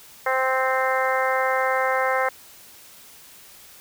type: harmonic tone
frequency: 261.3 Hz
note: C4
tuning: 2 cents flat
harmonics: 2 / 3 / 4 / 5 / 6 / 7 / 8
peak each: -24 / -26 / -27 / -28 / -29 / -29 / -30 dBFS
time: 0.26-2.29 s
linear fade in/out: 5 ms
effects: white hiss -47 dBFS RMS until 3.8 s